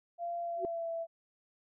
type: tone with pitch glide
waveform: sine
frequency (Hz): 688 to 664.9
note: F5 to E5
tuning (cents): -26 to +15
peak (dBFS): -34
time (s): 0.18-1.07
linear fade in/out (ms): 50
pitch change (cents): -59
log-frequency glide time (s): 0.41-0.9
type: tone with exponential growth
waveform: sine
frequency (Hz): 374.8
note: F#4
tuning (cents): +22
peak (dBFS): -28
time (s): 0.56-0.65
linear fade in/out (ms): 1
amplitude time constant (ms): 19
effects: none